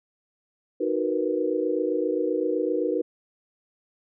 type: chord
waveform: sine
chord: B major seventh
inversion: first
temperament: equal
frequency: 311.1 / 370 / 466.2 / 493.9 Hz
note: D#4 / F#4 / A#4 / B4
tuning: 0 / 0 / 0 / 0 cents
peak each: -28 dBFS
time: 0.8-3.02 s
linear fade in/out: 10 ms
effects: none